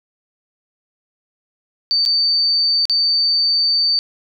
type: tone with dropouts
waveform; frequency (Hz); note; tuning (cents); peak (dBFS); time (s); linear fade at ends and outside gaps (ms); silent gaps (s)
sine; 4582; D8; -44; -13; 1.91-3.99; 0; 2.052-2.06 / 2.854-2.897
effects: none